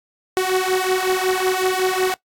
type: beating tone pair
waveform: sawtooth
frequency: 370 / 375.4 Hz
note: F#4 / F#4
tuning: 0 / +25 cents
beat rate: 5.4 Hz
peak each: -16 dBFS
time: 0.37-2.14 s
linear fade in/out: 0 ms
effects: noise-tail reverb RT60 0.1 s tail -21 dB re dry + AAC 64 kbps